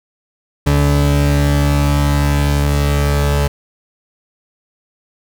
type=tone pair together; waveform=40% pulse; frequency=71.8 / 143.7 Hz; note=D2 / D3; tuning=-39 / -37 cents; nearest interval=octave; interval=1202 cents; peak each=-13 dBFS; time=0.66-3.48 s; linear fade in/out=10 ms; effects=none